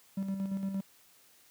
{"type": "tone with tremolo", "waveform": "triangle", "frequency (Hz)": 194.3, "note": "G3", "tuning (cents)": -15, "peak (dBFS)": -28, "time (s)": [0.17, 0.81], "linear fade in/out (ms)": 5, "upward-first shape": "square", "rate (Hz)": 8.7, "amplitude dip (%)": 45, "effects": ["white hiss -62 dBFS RMS until 1.5 s", "high-pass 80 Hz 12 dB/octave"]}